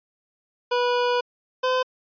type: tone pair in turn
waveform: 25% pulse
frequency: 489.2 / 511.2 Hz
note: B4 / C5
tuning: -16 / -40 cents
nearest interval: minor second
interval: 76 cents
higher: second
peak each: -16 dBFS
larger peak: neither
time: 0.71-1.21 / 1.63-1.83 s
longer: first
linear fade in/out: 10 ms
effects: resampled to 11025 Hz